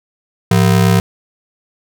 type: ring-modulated tone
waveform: square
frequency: 142.1 Hz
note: C#3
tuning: 43 cents sharp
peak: -6 dBFS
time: 0.51-1 s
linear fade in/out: 2 ms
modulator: 34.1 Hz
effects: none